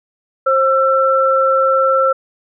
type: tone pair together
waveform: sine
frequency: 532 / 1340.6 Hz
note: C5 / E6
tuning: +29 / +29 cents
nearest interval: octave + major third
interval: 1600 cents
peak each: -13 dBFS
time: 0.46-2.13 s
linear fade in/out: 10 ms
effects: none